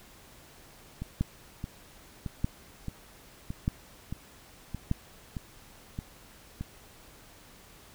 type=two click trains; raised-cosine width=5 ms; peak=-22 / -14 dBFS; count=10 / 4; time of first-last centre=1.02-6.61 / 1.21-4.914 s; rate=1.61 / 0.81 Hz; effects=pink hiss -54 dBFS RMS until 7.94 s